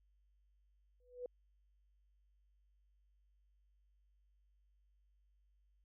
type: tone with exponential growth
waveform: sine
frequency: 493.9 Hz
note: B4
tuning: in tune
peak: -38 dBFS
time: 1-1.26 s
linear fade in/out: 2 ms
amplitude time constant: 56 ms
effects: added 50 Hz sine -70 dBFS peak until 5.84 s